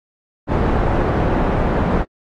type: low-pass noise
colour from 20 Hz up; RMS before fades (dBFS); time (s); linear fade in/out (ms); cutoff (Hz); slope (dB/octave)
pink; -17; 0.47-2.05; 50; 950; 12
effects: AAC 32 kbps